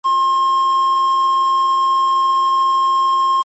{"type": "tone with quantisation", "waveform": "triangle", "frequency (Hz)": 1067, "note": "C6", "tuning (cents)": 34, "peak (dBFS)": -10, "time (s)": [0.04, 3.43], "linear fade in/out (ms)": 20, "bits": 6, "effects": ["MP3 32 kbps"]}